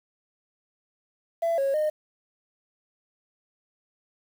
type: tone with pitch steps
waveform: sine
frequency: 670 / 548 / 612 Hz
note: E5 / C#5 / D#5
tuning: +28 / -20 / -29 cents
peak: -20 dBFS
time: 1.42-1.9 s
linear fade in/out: 10 ms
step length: 160 ms
effects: tanh soft clip ceiling -20 dBFS + 8-bit